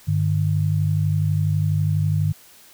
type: tone pair together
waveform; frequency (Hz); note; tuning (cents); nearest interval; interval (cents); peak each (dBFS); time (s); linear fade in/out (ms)
sine; 99.47 / 151.6; G2 / D#3; +26 / -45; perfect fifth; 729; -20; 0.07-2.33; 20
effects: white hiss -49 dBFS RMS until 2.73 s